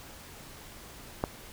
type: click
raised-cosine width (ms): 1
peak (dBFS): -13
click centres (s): 1.239
effects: pink hiss -48 dBFS RMS until 1.52 s